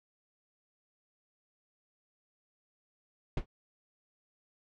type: noise with exponential decay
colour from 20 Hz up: brown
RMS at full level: -25 dBFS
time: 3.37-3.46 s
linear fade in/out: 5 ms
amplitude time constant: 19 ms
effects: low-pass 4000 Hz 12 dB/octave